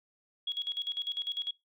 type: tone with tremolo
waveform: sine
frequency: 3328 Hz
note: G#7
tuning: 3 cents sharp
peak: -30 dBFS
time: 0.47-1.51 s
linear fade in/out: 5 ms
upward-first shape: square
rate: 10 Hz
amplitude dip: 75%
effects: noise-tail reverb RT60 0.2 s tail -23 dB re dry